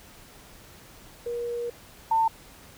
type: tone pair in turn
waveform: sine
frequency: 475.8 / 897.7 Hz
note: A#4 / A5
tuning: +35 / +34 cents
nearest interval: major seventh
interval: 1099 cents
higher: second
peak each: -28 / -19 dBFS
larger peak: second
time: 1.26-1.7 / 2.11-2.28 s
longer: first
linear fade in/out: 5 ms
effects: pink hiss -50 dBFS RMS until 2.77 s